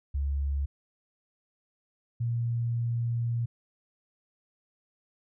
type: tone pair in turn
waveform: sine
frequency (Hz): 70 / 117.73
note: C#2 / A#2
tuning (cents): +18 / +18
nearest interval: major sixth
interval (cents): 900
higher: second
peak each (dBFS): -26 / -26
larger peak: neither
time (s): 0.14-0.66 / 2.2-3.46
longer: second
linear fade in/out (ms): 10
effects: none